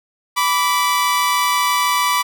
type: tone pair together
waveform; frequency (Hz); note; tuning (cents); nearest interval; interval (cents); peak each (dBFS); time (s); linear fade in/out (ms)
sawtooth; 987.8 / 1160.1; B5 / D6; 0 / -22; minor third; 278; -14; 0.36-2.23; 20
effects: none